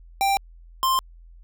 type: tone pair in turn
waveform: square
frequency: 787 / 1050.5 Hz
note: G5 / C6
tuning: +7 / +7 cents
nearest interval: perfect fourth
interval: 500 cents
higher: second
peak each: -19 dBFS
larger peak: neither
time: 0.21-0.37 / 0.83-0.99 s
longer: neither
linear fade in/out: 0 ms
effects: added 42 Hz sine -44 dBFS peak until 1.43 s